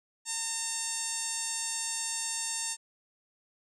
5% pulse tone with low-pass filter, 908 Hz, A#5, 46 cents flat, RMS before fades -34 dBFS, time 0.25-2.77 s, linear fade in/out 50 ms, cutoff 8000 Hz, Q 4, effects none

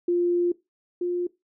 sine tone pair in turn, 349.8 / 353.3 Hz, F4 / F4, +3 / +20 cents, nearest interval unison, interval 17 cents, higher second, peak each -19 / -23 dBFS, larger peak first, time 0.08-0.52 / 1.01-1.27 s, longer first, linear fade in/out 5 ms, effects noise-tail reverb RT60 0.2 s tail -19 dB re dry

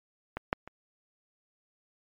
clicks, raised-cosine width 0.5 ms, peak -18 / -10 / -28 dBFS, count 3, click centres 0.37 / 0.529 / 0.676 s, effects MP3 64 kbps

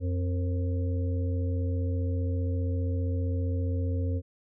harmonic tone with a mistuned harmonic, 88.5 Hz, F2, 23 cents sharp, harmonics 1 / 3 / 5 / 6, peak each -26 / -36 / -40 / -42 dBFS, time 0-4.22 s, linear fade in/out 50 ms, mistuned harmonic 5, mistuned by +51 cents, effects none

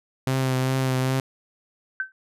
sawtooth tone with vibrato, 130.81 Hz, C3, in tune, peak -17 dBFS, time 0.27-1.2 s, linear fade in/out 2 ms, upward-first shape triangle, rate 2.5 Hz, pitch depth 26 cents each way
sine tone with exponential decay, 1540 Hz, G6, 31 cents flat, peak -20 dBFS, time 2-2.12 s, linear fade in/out 1 ms, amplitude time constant 26 ms
effects resampled to 32000 Hz

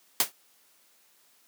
white noise with exponential decay, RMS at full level -18 dBFS, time 0.2-0.32 s, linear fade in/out 2 ms, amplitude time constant 24 ms, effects white hiss -63 dBFS RMS until 1.47 s + high-pass 200 Hz 12 dB/octave

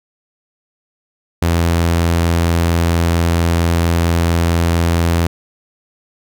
sawtooth tone, 84.4 Hz, E2, 41 cents sharp, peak -8 dBFS, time 1.42-5.27 s, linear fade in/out 5 ms, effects none

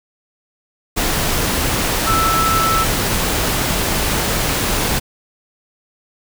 sine tone in noise, 1318.5 Hz, E6, in tune, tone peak -15 dBFS, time 2.06-2.85 s, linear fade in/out 20 ms, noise pink, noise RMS -18 dBFS, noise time 0.96-5 s, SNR 0 dB, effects none

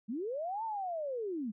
sine linear two-way sweep, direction up then down, 196.5 to 917 to 196.5 Hz, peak -34 dBFS, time 0.08-1.52 s, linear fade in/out 20 ms, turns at 0.64 s, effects none

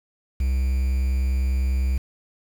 triangle tone with quantisation, 65 Hz, C2, 11 cents flat, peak -17 dBFS, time 0.4-1.98 s, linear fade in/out 5 ms, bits 7, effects none

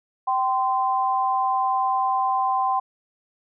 sine tone pair together, 775 / 1034.5 Hz, G5 / C6, -20 / -20 cents, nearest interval perfect fourth, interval 500 cents, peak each -22 dBFS, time 0.27-2.8 s, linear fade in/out 10 ms, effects none

